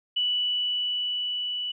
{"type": "tone with level ramp", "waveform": "sine", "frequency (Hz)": 2960, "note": "F#7", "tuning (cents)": 0, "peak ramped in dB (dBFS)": [-22, -28], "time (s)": [0.16, 1.72], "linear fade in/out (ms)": 10, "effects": []}